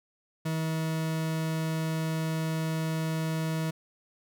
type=tone; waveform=40% pulse; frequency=160 Hz; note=D#3; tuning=49 cents sharp; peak=-27 dBFS; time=0.45-3.71 s; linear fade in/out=10 ms; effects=none